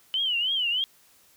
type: tone with vibrato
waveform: sine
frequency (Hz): 3002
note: F#7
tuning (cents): +24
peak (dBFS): -23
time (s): 0.14-0.84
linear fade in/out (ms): 0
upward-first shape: triangle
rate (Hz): 3.2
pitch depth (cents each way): 170
effects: white hiss -59 dBFS RMS until 1.36 s

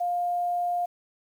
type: tone with quantisation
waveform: sine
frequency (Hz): 705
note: F5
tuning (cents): +16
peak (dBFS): -24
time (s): 0-0.86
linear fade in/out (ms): 10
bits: 9
effects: none

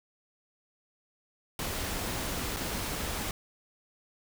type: noise with dropouts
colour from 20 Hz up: pink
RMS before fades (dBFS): -34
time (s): 1.59-3.31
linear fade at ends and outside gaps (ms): 2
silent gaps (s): 2.564-2.568
effects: none

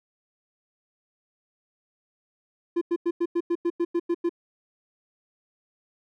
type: tone bursts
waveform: triangle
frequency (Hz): 343.5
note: F4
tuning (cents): -29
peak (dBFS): -19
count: 11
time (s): 2.76-4.294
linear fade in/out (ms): 10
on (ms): 54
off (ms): 94
effects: none

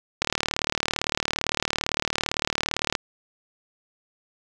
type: click train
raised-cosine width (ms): 0.2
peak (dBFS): -5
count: 104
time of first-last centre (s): 0.22-2.952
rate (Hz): 37.7
effects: none

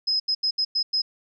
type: tone bursts at uneven times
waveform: sine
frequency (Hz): 5090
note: D#8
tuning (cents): +39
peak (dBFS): -20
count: 6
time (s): 0.07-0.2 / 0.28-0.35 / 0.43-0.51 / 0.58-0.65 / 0.75-0.83 / 0.93-1.02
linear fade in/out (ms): 10
effects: none

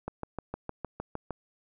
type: click train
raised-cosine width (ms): 1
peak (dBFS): -20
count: 9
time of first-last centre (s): 0.08-1.307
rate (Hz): 6.52
effects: none

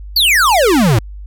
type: exponential sweep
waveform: square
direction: down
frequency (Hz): 4699 to 100.6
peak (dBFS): -9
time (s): 0.16-0.99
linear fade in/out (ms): 5
effects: added 50 Hz sine -27 dBFS peak until 1.26 s

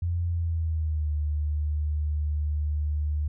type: tone with pitch glide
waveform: sine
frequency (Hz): 86.1 to 74.95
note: F2 to D2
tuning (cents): -24 to +36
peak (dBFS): -24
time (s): 0.02-3.28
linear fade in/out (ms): 5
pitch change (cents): -240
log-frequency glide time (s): 0.28-1.12
effects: none

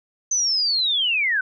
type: linear sweep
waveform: sine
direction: down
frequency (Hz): 6200 to 1476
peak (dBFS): -18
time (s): 0.31-1.41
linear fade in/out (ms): 5
effects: none

